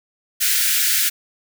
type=high-pass noise; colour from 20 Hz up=white; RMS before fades=-18 dBFS; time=0.4-1.1 s; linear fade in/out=20 ms; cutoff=1400 Hz; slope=96 dB/octave; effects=none